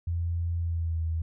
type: tone with pitch glide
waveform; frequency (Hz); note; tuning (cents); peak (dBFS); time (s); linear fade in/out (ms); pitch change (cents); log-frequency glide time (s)
sine; 85 to 81.4; F2 to E2; -46 to -21; -26; 0.07-1.22; 5; -75; 0.59-1.02
effects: none